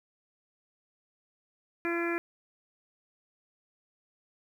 harmonic tone, 340.4 Hz, F4, 44 cents flat, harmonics 1 / 2 / 3 / 4 / 5 / 6 / 7, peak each -30 / -40 / -42 / -39 / -37 / -41 / -38 dBFS, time 1.85-2.18 s, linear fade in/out 0 ms, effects 10-bit

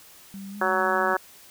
sine tone with pitch glide, 196 to 206.9 Hz, G3 to G#3, 0 to -6 cents, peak -35 dBFS, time 0.34-1.14 s, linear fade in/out 0 ms, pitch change +94 cents, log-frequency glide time 0.5-0.58 s
harmonic tone, 186.8 Hz, F#3, 17 cents sharp, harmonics 2 / 3 / 4 / 5 / 6 / 7 / 8 / 9, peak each -29 / -29 / -29 / -29 / -29 / -29 / -29 / -29 dBFS, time 0.61-1.17 s, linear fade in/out 5 ms
effects white hiss -50 dBFS RMS until 1.5 s

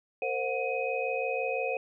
sine tone cluster, 461.1 / 527 / 727 / 2512 Hz, A#4 / C5 / F#5 / D#7, -19 / +12 / -31 / +16 cents, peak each -34 / -32 / -35 / -34 dBFS, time 0.22-1.77 s, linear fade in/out 2 ms, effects none

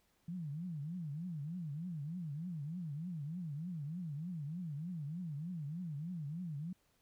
sine tone with vibrato, 160.8 Hz, E3, 43 cents flat, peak -39 dBFS, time 0.28-6.73 s, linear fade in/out 5 ms, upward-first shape triangle, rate 3.3 Hz, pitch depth 270 cents each way, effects pink hiss -75 dBFS RMS until 7.01 s

